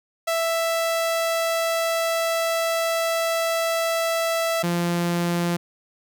sawtooth tone pair in turn, 661 / 172.87 Hz, E5 / F3, +5 / -17 cents, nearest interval octave + major seventh, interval 2322 cents, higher first, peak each -17 / -17 dBFS, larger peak neither, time 0.27-4.63 / 4.63-5.57 s, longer first, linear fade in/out 10 ms, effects none

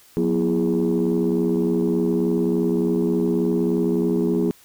sine tone cluster, 179.8 / 243.2 / 334.6 / 413.8 Hz, F#3 / B3 / E4 / G#4, -49 / -26 / +26 / -6 cents, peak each -22 dBFS, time 0.17-4.51 s, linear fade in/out 0 ms, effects tanh soft clip ceiling -12 dBFS + white hiss -52 dBFS RMS until 4.64 s

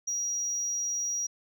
sine tone with amplitude modulation, 5740 Hz, F8, 47 cents sharp, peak -25 dBFS, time 0.07-1.27 s, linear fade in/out 10 ms, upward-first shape sine, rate 238 Hz, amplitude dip 40%, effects tanh soft clip ceiling -25 dBFS

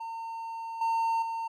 triangle tone with level steps, 910 Hz, A#5, 42 cents flat, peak -33 / -23 / -29 dBFS, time 0-1.48 s, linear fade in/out 10 ms, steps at 0.81 / 1.22 s, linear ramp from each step 5 ms, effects none

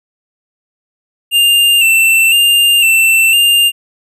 square tone with vibrato, 2741 Hz, F7, 33 cents flat, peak -7 dBFS, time 1.31-3.72 s, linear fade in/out 50 ms, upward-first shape square, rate 0.99 Hz, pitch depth 39 cents each way, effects none

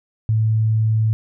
sine tone, 110 Hz, A2, in tune, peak -14 dBFS, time 0.29-1.13 s, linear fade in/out 0 ms, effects none

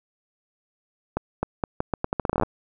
accelerating click train, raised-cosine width 1 ms, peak -9 dBFS, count 17, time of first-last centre 1.17-2.433 s, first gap 260 ms, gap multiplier 0.8, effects none

